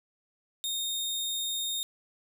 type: tone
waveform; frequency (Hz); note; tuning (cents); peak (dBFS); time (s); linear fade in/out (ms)
sawtooth; 3685; A#7; -21; -27; 0.64-1.83; 0
effects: none